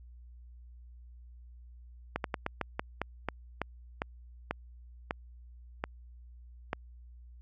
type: slowing click train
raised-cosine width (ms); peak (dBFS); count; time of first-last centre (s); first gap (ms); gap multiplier
0.5; -16; 14; 2.16-6.731; 82; 1.22
effects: added 60 Hz sine -49 dBFS peak until 7.41 s